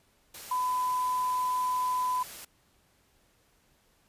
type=tone in noise; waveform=sine; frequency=1004 Hz; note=B5; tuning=28 cents sharp; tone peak=-26 dBFS; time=0.51-2.23 s; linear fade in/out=5 ms; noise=white; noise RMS=-44 dBFS; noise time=0.34-2.45 s; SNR=+15 dB; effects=pink hiss -67 dBFS RMS until 4.08 s + resampled to 32000 Hz